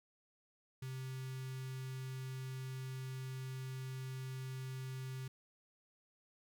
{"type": "tone with notch filter", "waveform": "square", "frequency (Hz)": 130.81, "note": "C3", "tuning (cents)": 0, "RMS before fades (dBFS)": -44, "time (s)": [0.82, 5.28], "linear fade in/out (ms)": 5, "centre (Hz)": 640, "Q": 0.58, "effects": ["13-bit"]}